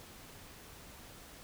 silence, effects pink hiss -53 dBFS RMS until 1.43 s

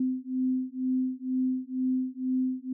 sine beating tone pair, 256.3 / 258.4 Hz, C4 / C4, -36 / -21 cents, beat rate 2.1 Hz, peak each -29 dBFS, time 0-2.73 s, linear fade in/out 5 ms, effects none

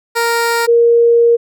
15% pulse / sine tone pair in turn, 466.2 / 468.9 Hz, A#4 / A#4, 0 / +10 cents, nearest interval unison, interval 10 cents, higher second, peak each -6 dBFS, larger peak neither, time 0.15-0.67 / 0.67-1.37 s, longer second, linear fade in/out 20 ms, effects none

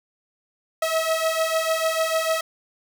sawtooth beating tone pair, 641 / 647.7 Hz, E5 / E5, -49 / -31 cents, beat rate 6.7 Hz, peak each -21 / -19 dBFS, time 0.82-2.41 s, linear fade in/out 5 ms, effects none

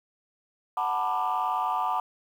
sine chord, B minor seventh, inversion second, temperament just, 740.8 / 889 / 987.8 / 1185.3 Hz, F#5 / A5 / B5 / D6, +2 / +18 / 0 / +16 cents, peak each -29 dBFS, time 0.77-2 s, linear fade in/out 2 ms, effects tanh soft clip ceiling -19 dBFS + 9-bit

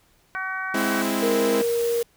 harmonic tone, 378.2 Hz, F#4, 38 cents sharp, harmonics 2 / 3 / 4 / 5 / 6, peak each -36 / -33 / -28 / -36 / -39 dBFS, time 0.35-1.02 s, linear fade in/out 0 ms
sawtooth chord, Ab augmented, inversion none, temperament equal, 207.7 / 261.6 / 329.6 Hz, Ab3 / C4 / E4, 0 / 0 / 0 cents, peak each -23 dBFS, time 0.74-1.62 s, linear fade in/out 5 ms
white noise, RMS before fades -35 dBFS, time 0.77-2.03 s, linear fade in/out 2 ms
sine tone with pitch glide, 466.2 to 469.2 Hz, A#4 to A#4, 0 to +11 cents, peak -20 dBFS, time 1.22-2.03 s, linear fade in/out 10 ms, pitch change +11 cents, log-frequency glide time 1.34-1.49 s
effects pink hiss -61 dBFS RMS until 2.16 s

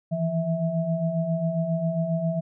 sine tone cluster, 160.7 / 168.1 / 653 Hz, E3 / E3 / E5, -44 / +34 / -17 cents, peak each -30 / -25 / -28 dBFS, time 0.11-2.41 s, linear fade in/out 20 ms, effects none

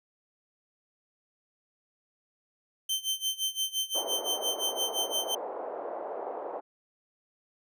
sawtooth tone with tremolo, 3102 Hz, G7, 19 cents flat, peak -23 dBFS, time 2.89-5.35 s, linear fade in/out 5 ms, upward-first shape sine, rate 5.8 Hz, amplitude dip 90%
white band-pass noise, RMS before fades -37 dBFS, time 3.94-6.61 s, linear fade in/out 20 ms, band 420 to 760 Hz, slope 24 dB/octave
effects none

